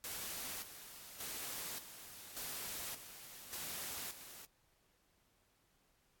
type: noise with tremolo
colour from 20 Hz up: white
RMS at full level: -44 dBFS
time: 0.04-4.45 s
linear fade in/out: 0 ms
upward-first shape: square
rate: 0.86 Hz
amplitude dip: 65%
effects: pink hiss -75 dBFS RMS until 6.2 s + AAC 64 kbps